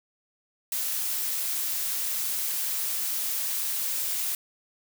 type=noise; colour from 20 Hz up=blue; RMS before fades=-29 dBFS; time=0.72-4.35 s; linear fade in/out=2 ms; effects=none